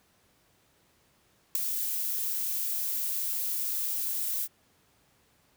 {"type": "noise with ADSR envelope", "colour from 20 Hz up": "violet", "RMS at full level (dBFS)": -21, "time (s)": [1.55, 4.48], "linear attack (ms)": 4, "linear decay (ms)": 4, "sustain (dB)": -10, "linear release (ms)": 44, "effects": ["pink hiss -66 dBFS RMS until 5.56 s", "high-pass 60 Hz 12 dB/octave"]}